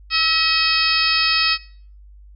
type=harmonic tone with a mistuned harmonic; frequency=638 Hz; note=D#5; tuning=43 cents sharp; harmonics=2 / 3 / 4 / 5 / 6 / 7 / 8; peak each=-24 / -26 / -21 / -26 / -26 / -22 / -21 dBFS; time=0.1-1.58 s; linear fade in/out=50 ms; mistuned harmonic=2; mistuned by=+36 cents; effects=noise-tail reverb RT60 0.5 s tail -21 dB re dry + added 50 Hz sine -41 dBFS peak until 2.35 s